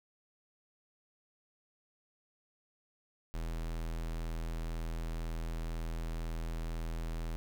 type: tone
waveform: square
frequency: 41 Hz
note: E1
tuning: 9 cents flat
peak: -36 dBFS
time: 3.34-7.36 s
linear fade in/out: 0 ms
effects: 12-bit